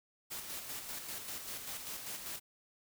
white noise with tremolo, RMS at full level -42 dBFS, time 0.3-2.4 s, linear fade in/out 20 ms, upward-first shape square, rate 5.1 Hz, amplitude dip 40%, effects none

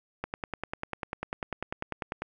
click train, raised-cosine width 0.5 ms, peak -17 dBFS, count 21, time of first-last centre 0.24-2.22 s, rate 10.1 Hz, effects none

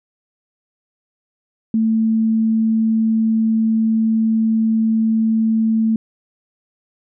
sine tone, 222.4 Hz, A3, 19 cents sharp, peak -13 dBFS, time 1.74-5.96 s, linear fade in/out 2 ms, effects none

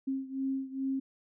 sine beating tone pair, 267.1 / 269.5 Hz, C4 / C#4, +36 / -49 cents, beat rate 2.4 Hz, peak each -33 / -36 dBFS, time 0.07-1 s, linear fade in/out 10 ms, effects none

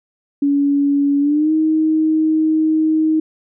sine tone with pitch glide, 283.3 to 314.3 Hz, C#4 to D#4, +38 to +18 cents, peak -12 dBFS, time 0.42-3.2 s, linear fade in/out 5 ms, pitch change +180 cents, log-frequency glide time 1.2-1.52 s, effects none

